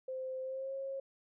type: tone with pitch glide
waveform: sine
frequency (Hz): 520 to 541.5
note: C5 to C#5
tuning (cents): -11 to -41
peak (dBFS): -37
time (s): 0.08-1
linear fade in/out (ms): 5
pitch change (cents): +70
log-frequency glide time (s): 0.42-0.74
effects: none